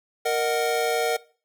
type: chord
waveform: square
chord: D# minor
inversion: second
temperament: equal with one note detuned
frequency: 466.2 / 618 / 740 Hz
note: A#4 / D#5 / F#5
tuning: 0 / -12 / 0 cents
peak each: -25 / -29 / -27 dBFS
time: 0.25-1.17 s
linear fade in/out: 10 ms
effects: noise-tail reverb RT60 0.4 s tail -21 dB re dry